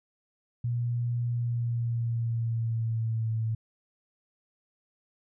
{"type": "tone with pitch glide", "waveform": "sine", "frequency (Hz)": [119.8, 111.78], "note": ["A#2", "A2"], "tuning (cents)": [48, 28], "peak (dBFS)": -26, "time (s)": [0.64, 3.55], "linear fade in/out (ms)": 5, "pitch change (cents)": -120, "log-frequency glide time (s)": [1.3, 3.32], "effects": []}